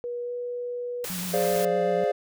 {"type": "tone with pitch glide", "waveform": "sine", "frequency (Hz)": [482.6, 487.4], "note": ["B4", "B4"], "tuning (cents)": [-40, -23], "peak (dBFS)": -29, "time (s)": [0.04, 1.05], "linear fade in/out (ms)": 0, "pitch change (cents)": 17, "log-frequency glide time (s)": [0.22, 0.32]}
{"type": "noise", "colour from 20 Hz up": "white", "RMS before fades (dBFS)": -34, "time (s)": [1.04, 1.65], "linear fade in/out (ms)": 2}
{"type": "tone with vibrato", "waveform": "sine", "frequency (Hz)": 180, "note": "F#3", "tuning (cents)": -47, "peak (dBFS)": -32, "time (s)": [1.1, 2.04], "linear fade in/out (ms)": 0, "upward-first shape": "sine", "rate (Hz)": 7.9, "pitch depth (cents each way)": 41}
{"type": "chord", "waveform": "triangle", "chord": "D half-diminished seventh", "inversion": "second", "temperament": "equal", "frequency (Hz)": [415.3, 523.3, 587.3, 698.5], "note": ["Ab4", "C5", "D5", "F5"], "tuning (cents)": [0, 0, 0, 0], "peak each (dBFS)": [-25, -25, -25, -27], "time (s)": [1.33, 2.12], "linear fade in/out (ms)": 10}
{"effects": []}